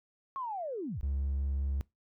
sine linear sweep, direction down, 1108.7 to 39.13 Hz, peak -34 dBFS, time 0.36-1.01 s, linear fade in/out 0 ms
triangle tone with vibrato, 69 Hz, C#2, 7 cents flat, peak -27 dBFS, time 1.03-1.81 s, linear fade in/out 0 ms, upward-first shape sine, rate 5.3 Hz, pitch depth 8 cents each way
effects noise-tail reverb RT60 0.2 s tail -23 dB re dry + tanh soft clip ceiling -23 dBFS

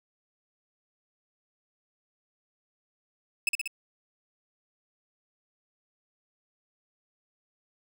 40% pulse tone with echo, 2600 Hz, E7, 24 cents flat, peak -21 dBFS, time 3.47-3.49 s, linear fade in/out 2 ms, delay 62 ms, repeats 3, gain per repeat -3 dB, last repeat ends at 3.676 s, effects none

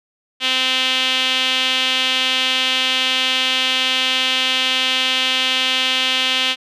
sawtooth tone with band-pass filter, 258.8 Hz, C4, 19 cents flat, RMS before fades -18 dBFS, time 0.4-6.56 s, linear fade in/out 50 ms, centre 3100 Hz, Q 3.9, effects none

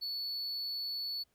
triangle tone, 4435 Hz, C#8, in tune, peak -34 dBFS, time 0.01-1.24 s, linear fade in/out 20 ms, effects pink hiss -75 dBFS RMS until 1.34 s

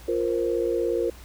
sine chord, F suspended fourth, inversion none, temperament equal, 349.2 / 466.2 / 523.3 Hz, F4 / Bb4 / C5, 0 / 0 / 0 cents, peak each -26 / -25 / -29 dBFS, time 0.08-1.1 s, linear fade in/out 5 ms, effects added 60 Hz sine -44 dBFS peak until 1.24 s + pink hiss -49 dBFS RMS until 1.24 s

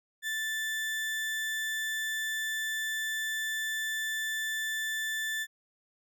35% pulse tone, 1760 Hz, A6, in tune, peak -29 dBFS, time 0.22-5.47 s, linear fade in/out 50 ms, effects none

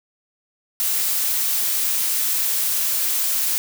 blue noise, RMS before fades -21 dBFS, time 0.8-3.58 s, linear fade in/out 0 ms, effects none

